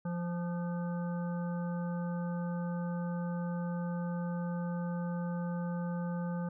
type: harmonic tone with a mistuned harmonic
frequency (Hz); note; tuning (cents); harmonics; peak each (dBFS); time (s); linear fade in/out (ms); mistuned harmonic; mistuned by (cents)
174; F3; -6; 1 / 3 / 5 / 7 / 9; -33 / -43 / -47 / -50 / -52; 0.05-6.49; 5; 9; -46
effects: none